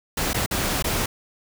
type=noise with dropouts; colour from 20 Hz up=pink; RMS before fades=-24 dBFS; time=0.17-1.06 s; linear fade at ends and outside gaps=5 ms; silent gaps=0.333-0.343 / 0.462-0.51 / 0.825-0.842 s; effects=none